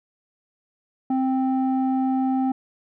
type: tone with low-pass filter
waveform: square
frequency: 262.2 Hz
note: C4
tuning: 4 cents sharp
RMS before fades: -22 dBFS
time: 1.1-2.52 s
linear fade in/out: 5 ms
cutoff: 630 Hz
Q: 5.4
effects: none